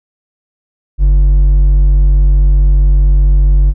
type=tone with hard clipping; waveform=sine; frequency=47.67 Hz; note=G1; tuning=48 cents flat; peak=-6 dBFS; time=0.98-3.74 s; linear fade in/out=50 ms; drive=4 dB; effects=none